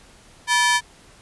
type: ring-modulated tone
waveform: sawtooth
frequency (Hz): 1355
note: E6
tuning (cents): +47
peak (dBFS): -9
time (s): 0.47-0.81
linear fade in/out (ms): 50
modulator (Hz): 385
effects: pink hiss -50 dBFS RMS until 1.21 s + resampled to 24000 Hz